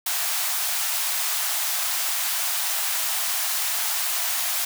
white high-pass noise, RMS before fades -25 dBFS, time 0.06-4.65 s, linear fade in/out 5 ms, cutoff 630 Hz, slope 96 dB/octave, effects none

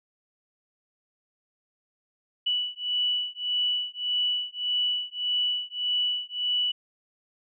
sine beating tone pair, 2956 / 2957.7 Hz, F#7 / F#7, -2 / -1 cents, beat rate 1.7 Hz, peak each -28 dBFS, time 2.46-6.72 s, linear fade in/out 10 ms, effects none

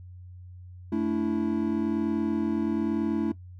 triangle chord, A suspended fourth, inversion none, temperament equal with one note detuned, 220 / 288.6 / 329.6 Hz, A3 / D4 / E4, 0 / -30 / 0 cents, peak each -26 / -27 / -26 dBFS, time 0.92-3.32 s, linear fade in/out 5 ms, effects noise-tail reverb RT60 0.1 s tail -17 dB re dry + added 90 Hz sine -42 dBFS peak until 3.59 s

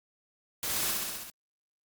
white noise with echo, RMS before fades -33 dBFS, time 0.63-0.91 s, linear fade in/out 0 ms, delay 65 ms, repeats 6, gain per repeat -2 dB, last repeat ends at 1.3 s, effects Opus 48 kbps

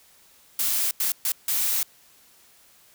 blue noise bursts at uneven times, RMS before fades -24 dBFS, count 4, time 0.59-0.91 / 1-1.12 / 1.25-1.32 / 1.48-1.83 s, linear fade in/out 2 ms, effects white hiss -56 dBFS RMS until 2.94 s

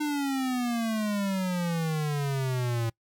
square exponential sweep, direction down, 302.5 to 113.1 Hz, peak -27 dBFS, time 0-2.9 s, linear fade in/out 10 ms, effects noise-tail reverb RT60 0.1 s tail -24 dB re dry

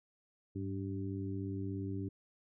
harmonic tone with a mistuned harmonic, 96.8 Hz, G2, 21 cents flat, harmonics 1 / 2 / 3 / 4, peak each -39 / -44 / -41 / -46 dBFS, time 0.55-2.09 s, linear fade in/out 10 ms, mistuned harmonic 1, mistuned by +63 cents, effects none

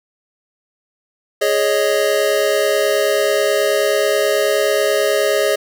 square chord, Ab suspended fourth, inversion none, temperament just, 415.3 / 553.7 / 623 Hz, Ab4 / Db5 / Eb5, 0 / -2 / +2 cents, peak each -19 dBFS, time 1.41-5.56 s, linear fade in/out 10 ms, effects none

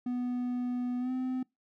triangle tone with pitch glide, 246.9 to 256.5 Hz, B3 to C4, 0 to -34 cents, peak -28 dBFS, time 0.06-1.43 s, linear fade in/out 5 ms, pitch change +66 cents, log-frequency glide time 0.99-1.11 s, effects noise-tail reverb RT60 0.2 s tail -25 dB re dry

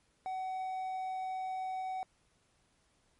triangle tone, 752 Hz, F#5, 28 cents sharp, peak -33 dBFS, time 0.26-2.03 s, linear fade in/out 0 ms, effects pink hiss -72 dBFS RMS until 3.19 s + MP3 48 kbps

